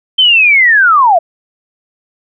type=linear sweep; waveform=sine; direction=down; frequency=3136 to 634 Hz; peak=-4 dBFS; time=0.18-1.19 s; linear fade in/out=10 ms; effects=none